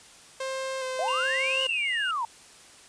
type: tone with vibrato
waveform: sawtooth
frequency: 523.3 Hz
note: C5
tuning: in tune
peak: -26 dBFS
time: 0.4-1.67 s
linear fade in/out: 5 ms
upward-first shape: square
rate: 1.2 Hz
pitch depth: 19 cents each way
type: linear two-way sweep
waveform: sine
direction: up then down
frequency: 587.3 to 2960 to 881 Hz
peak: -26 dBFS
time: 0.99-2.25 s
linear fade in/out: 2 ms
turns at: 1.63 s
type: tone with pitch glide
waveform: triangle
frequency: 2794 to 2835 Hz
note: F7 to F7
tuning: 0 to +25 cents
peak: -29 dBFS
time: 1.08-2.11 s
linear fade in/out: 2 ms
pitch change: +25 cents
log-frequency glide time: 1.81-1.89 s
effects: white hiss -51 dBFS RMS until 2.88 s + resampled to 22050 Hz